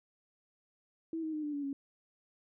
sine tone with pitch steps, 325.9 / 315.5 / 305.5 / 295.8 / 286.3 / 277.2 Hz, E4 / D#4 / D#4 / D4 / D4 / C#4, -20 / +24 / -32 / +13 / -44 / 0 cents, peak -34 dBFS, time 1.13-1.73 s, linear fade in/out 2 ms, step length 100 ms, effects none

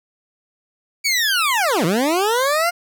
20% pulse linear two-way sweep, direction down then up, 2307 to 153.1 to 712 Hz, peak -11 dBFS, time 1.04-2.71 s, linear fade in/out 20 ms, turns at 1.85 s, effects none

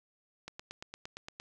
click train, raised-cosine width 0.2 ms, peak -25 dBFS, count 9, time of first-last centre 0.48-1.4 s, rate 8.7 Hz, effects none

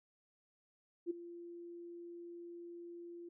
sine tone with ADSR envelope, 344.3 Hz, F4, 25 cents flat, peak -32 dBFS, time 1.06-3.29 s, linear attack 44 ms, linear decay 11 ms, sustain -15 dB, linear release 7 ms, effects none

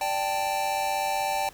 square chord, D suspended fourth, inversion none, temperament equal, 587.3 / 784 / 880 Hz, D5 / G5 / A5, 0 / 0 / 0 cents, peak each -34 / -28 / -31 dBFS, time 0.01-1.49 s, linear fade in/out 2 ms, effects pink hiss -51 dBFS RMS until 1.53 s

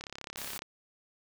click train, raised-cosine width 0.2 ms, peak -23 dBFS, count 22, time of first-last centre 0.01-0.62 s, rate 34.4 Hz
white noise, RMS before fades -41 dBFS, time 0.37-0.58 s, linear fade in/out 5 ms
effects none

